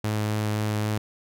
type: tone with vibrato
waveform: sawtooth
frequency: 106.5 Hz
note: G#2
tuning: 44 cents sharp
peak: -20 dBFS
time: 0.04-0.98 s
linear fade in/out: 5 ms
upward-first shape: triangle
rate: 3.8 Hz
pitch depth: 10 cents each way
effects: none